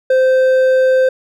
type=tone with hard clipping; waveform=sine; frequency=519 Hz; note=C5; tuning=14 cents flat; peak=-10 dBFS; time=0.1-1.09 s; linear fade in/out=5 ms; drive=5 dB; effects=none